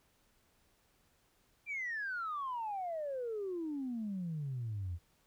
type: exponential sweep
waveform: sine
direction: down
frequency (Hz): 2399 to 82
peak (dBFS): -35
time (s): 1.66-4.99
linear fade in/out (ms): 50
effects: tanh soft clip ceiling -32 dBFS + pink hiss -72 dBFS RMS until 5.26 s